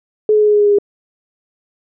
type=tone with pitch steps; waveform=sine; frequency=427.4 / 424.4 / 421.5 / 418.6 / 415.7 / 412.8 / 410 / 407.2 Hz; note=G#4 / G#4 / G#4 / G#4 / G#4 / G#4 / G#4 / G#4; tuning=+50 / +38 / +26 / +14 / +2 / -10 / -22 / -34 cents; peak=-8 dBFS; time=0.29-0.786 s; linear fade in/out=2 ms; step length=62 ms; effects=none